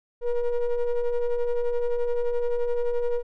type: ring-modulated tone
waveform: triangle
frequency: 237.2 Hz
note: A#3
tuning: 30 cents sharp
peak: -16 dBFS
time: 0.21-3.23 s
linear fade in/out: 50 ms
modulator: 243 Hz
effects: none